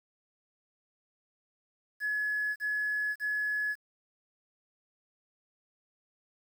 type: tone bursts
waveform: triangle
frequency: 1698 Hz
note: G#6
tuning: 38 cents sharp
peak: -25 dBFS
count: 3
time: 2-3.756 s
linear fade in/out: 50 ms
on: 560 ms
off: 38 ms
effects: tanh soft clip ceiling -26 dBFS + 9-bit